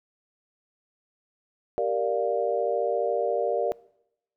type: chord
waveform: sine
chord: G minor seventh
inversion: none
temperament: equal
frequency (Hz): 392 / 466.2 / 587.3 / 698.5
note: G4 / Bb4 / D5 / F5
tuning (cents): 0 / 0 / 0 / 0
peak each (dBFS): -31 / -27 / -27 / -30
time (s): 1.78-3.72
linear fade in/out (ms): 0
effects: noise-tail reverb RT60 0.8 s tail -22 dB re dry